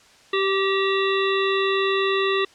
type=harmonic tone with a mistuned harmonic; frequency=389.2 Hz; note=G4; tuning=12 cents flat; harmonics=1 / 3 / 5 / 7 / 9 / 10; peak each=-21 / -26 / -28 / -29 / -31 / -31 dBFS; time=0.33-2.45 s; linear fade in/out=5 ms; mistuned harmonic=5; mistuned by=-25 cents; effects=white hiss -52 dBFS RMS until 2.54 s + low-pass 6000 Hz 12 dB/octave